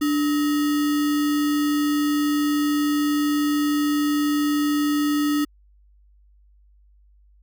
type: tone with sample-and-hold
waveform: sine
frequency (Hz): 294.5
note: D4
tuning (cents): +5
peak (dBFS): -18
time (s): 0.01-5.45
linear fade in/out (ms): 10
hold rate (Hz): 1575
effects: added 50 Hz sine -52 dBFS peak until 7.42 s